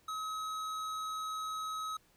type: tone with hard clipping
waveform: sine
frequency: 1277 Hz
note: D#6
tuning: 45 cents sharp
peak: -38 dBFS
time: 0.08-1.97 s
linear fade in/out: 5 ms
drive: 13 dB
effects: pink hiss -68 dBFS RMS until 2.16 s